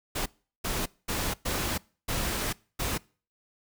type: noise bursts at uneven times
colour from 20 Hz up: pink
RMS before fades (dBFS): -30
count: 6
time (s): 0.15-0.26 / 0.64-0.86 / 1.08-1.34 / 1.45-1.78 / 2.08-2.53 / 2.79-2.98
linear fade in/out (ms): 10
effects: noise-tail reverb RT60 0.4 s tail -24 dB re dry